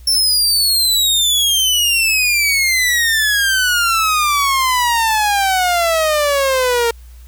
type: exponential sweep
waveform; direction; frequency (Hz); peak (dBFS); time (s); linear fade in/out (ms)
sawtooth; down; 5420 to 460; -9; 0.07-6.91; 5
effects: added 60 Hz sine -35 dBFS peak until 7.27 s + white hiss -51 dBFS RMS until 7.27 s